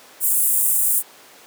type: high-pass noise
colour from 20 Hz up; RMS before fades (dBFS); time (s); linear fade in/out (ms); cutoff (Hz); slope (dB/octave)
pink; -18; 0.2-1.03; 50; 8300; 48
effects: pink hiss -45 dBFS RMS until 1.46 s + high-pass 400 Hz 12 dB/octave